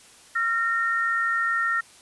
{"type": "tone pair together", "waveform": "sine", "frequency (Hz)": [1372, 1838.8], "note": ["F6", "A#6"], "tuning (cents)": [-31, -24], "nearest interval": "perfect fourth", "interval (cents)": 507, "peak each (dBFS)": [-24, -24], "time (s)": [0.35, 1.81], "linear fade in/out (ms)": 10, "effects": ["white hiss -51 dBFS RMS until 2.01 s", "resampled to 24000 Hz"]}